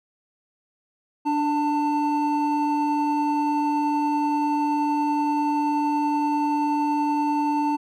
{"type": "tone pair together", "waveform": "triangle", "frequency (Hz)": [293.7, 891.6], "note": ["D4", "A5"], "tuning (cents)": [0, 23], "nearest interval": "octave + perfect fifth", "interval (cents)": 1923, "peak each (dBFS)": -21, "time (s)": [1.25, 7.77], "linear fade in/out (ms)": 20, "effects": []}